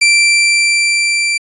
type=tone with level ramp; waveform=sawtooth; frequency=2349 Hz; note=D7; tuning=in tune; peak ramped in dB=-3 to -9 dBFS; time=0.01-1.38 s; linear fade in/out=10 ms; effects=resampled to 24000 Hz